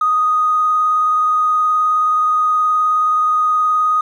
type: tone with vibrato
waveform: triangle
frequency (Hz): 1244.5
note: D#6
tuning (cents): 0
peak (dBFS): -8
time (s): 0.01-4.01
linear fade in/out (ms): 5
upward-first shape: sine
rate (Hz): 19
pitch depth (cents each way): 13
effects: tanh soft clip ceiling -10 dBFS